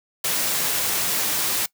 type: noise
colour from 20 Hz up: white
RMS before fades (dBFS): -23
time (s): 0.24-1.66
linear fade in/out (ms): 5
effects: noise-tail reverb RT60 0.1 s tail -21 dB re dry + high-pass 100 Hz 12 dB/octave